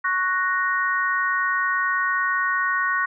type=chord; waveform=sine; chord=F# major; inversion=second; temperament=equal; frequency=1108.7 / 1480 / 1864.7 Hz; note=C#6 / F#6 / A#6; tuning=0 / 0 / 0 cents; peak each=-24 dBFS; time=0.04-3.06 s; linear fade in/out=10 ms; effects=none